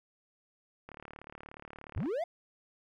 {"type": "click train", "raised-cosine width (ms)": 0.5, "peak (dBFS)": -31, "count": 44, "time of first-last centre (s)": [0.89, 2.058], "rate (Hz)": 36.8}
{"type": "linear sweep", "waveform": "triangle", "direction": "up", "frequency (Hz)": [52.6, 720], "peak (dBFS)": -29, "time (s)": [1.96, 2.24], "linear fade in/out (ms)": 5}
{"effects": []}